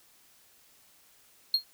triangle tone with exponential decay, 4248 Hz, C8, 25 cents sharp, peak -16 dBFS, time 1.54-1.64 s, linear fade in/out 2 ms, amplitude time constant 21 ms, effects tanh soft clip ceiling -13 dBFS + white hiss -61 dBFS RMS until 1.73 s

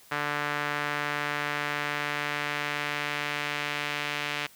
sawtooth tone with band-pass filter sweep, 146.83 Hz, D3, in tune, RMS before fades -31 dBFS, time 0.11-4.47 s, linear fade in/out 10 ms, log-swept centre 1600 to 2500 Hz, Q 1.5, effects white hiss -55 dBFS RMS until 4.55 s

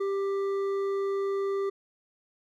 sine tone with hard clipping, 393.9 Hz, G4, 8 cents sharp, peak -28 dBFS, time 0-1.7 s, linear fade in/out 10 ms, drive 7 dB, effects none

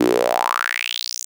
sawtooth tone with high-pass filter sweep, 59.9 Hz, A#1, 48 cents sharp, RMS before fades -21 dBFS, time 0-1.25 s, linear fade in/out 10 ms, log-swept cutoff 290 to 7300 Hz, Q 5.5, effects none

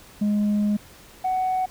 sine tone pair in turn, 207.7 / 745.7 Hz, G#3 / F#5, 0 / +13 cents, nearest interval octave + minor seventh, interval 2213 cents, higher second, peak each -16 / -19 dBFS, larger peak first, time 0.21-0.77 / 1.24-1.66 s, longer first, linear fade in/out 10 ms, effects tanh soft clip ceiling -18 dBFS + pink hiss -48 dBFS RMS until 1.7 s

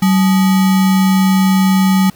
sine tone with sample-and-hold, 190 Hz, F#3, 46 cents sharp, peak -8 dBFS, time 0.02-2.1 s, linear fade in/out 5 ms, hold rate 1050 Hz, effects pink hiss -45 dBFS RMS until 2.15 s

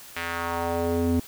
square tone with band-pass filter sweep, 84.7 Hz, E2, 48 cents sharp, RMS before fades -26 dBFS, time 0.16-1.2 s, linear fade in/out 5 ms, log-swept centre 2200 to 240 Hz, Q 1.6, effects white hiss -45 dBFS RMS until 1.27 s

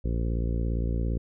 harmonic tone, 57.5 Hz, A#1, 23 cents flat, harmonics 1 / 2 / 3 / 4 / 5 / 6 / 7 / 8 / 9, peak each -26 / -32 / -36 / -38 / -40 / -42 / -43 / -44 / -45 dBFS, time 0.04-1.18 s, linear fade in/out 10 ms, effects none

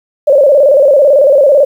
sine tone with vibrato, 563 Hz, C#5, 27 cents sharp, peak -3 dBFS, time 0.27-1.65 s, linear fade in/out 10 ms, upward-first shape square, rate 18 Hz, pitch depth 93 cents each way, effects 7-bit

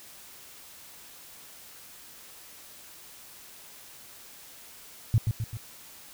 sine tone with echo, 112.3 Hz, A2, 36 cents sharp, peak -17 dBFS, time 5.14-5.18 s, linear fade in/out 0 ms, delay 130 ms, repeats 3, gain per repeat -5 dB, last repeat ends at 5.57 s, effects white hiss -49 dBFS RMS until 6.13 s

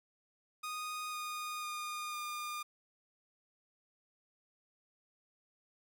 sawtooth tone with pitch steps, 1239 / 1229 / 1219.1 / 1209.3 Hz, D#6 / D#6 / D#6 / D#6, -8 / -22 / -36 / -50 cents, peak -35 dBFS, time 0.63-2.63 s, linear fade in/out 10 ms, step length 500 ms, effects 12-bit

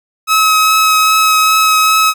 sawtooth tone with vibrato, 1281 Hz, E6, 50 cents flat, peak -4 dBFS, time 0.27-2.14 s, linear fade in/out 50 ms, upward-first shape triangle, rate 2.5 Hz, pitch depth 12 cents each way, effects none

